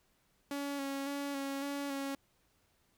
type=tone with vibrato; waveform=sawtooth; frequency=279 Hz; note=C#4; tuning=11 cents sharp; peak=-32 dBFS; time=0.51-2.15 s; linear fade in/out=2 ms; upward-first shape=square; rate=1.8 Hz; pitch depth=22 cents each way; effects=pink hiss -73 dBFS RMS until 2.97 s